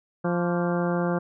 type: harmonic tone with a mistuned harmonic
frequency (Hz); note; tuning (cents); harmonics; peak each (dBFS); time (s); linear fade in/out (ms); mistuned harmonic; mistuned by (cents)
174.61; F3; 0; 1 / 2 / 3 / 4 / 5 / 6 / 7 / 8 / 9; -25 / -29 / -29 / -34 / -36 / -40 / -37 / -37 / -41; 0.24-1.19; 10; 7; -83
effects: none